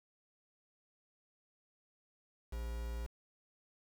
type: tone with quantisation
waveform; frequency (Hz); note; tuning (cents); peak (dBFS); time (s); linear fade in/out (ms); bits
triangle; 57.9; A#1; -11; -36; 2.52-3.07; 10; 8
effects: none